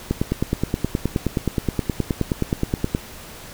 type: click train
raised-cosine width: 3 ms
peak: -6 dBFS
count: 28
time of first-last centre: 0.11-2.949 s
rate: 9.51 Hz
effects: pink hiss -39 dBFS RMS until 3.53 s